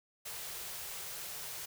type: band-stop noise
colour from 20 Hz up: white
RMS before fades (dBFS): -43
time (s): 0.25-1.66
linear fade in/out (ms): 10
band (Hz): 200 to 350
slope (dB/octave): 96
effects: none